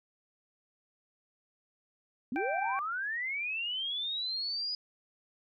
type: linear sweep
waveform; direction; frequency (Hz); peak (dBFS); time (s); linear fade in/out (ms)
sine; up; 220 to 4978; -32; 2.32-4.75; 2
type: harmonic tone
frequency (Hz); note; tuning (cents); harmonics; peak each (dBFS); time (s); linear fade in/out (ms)
782; G5; -4; 1 / 2 / 3; -34 / -37 / -39; 2.36-2.79; 0
effects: none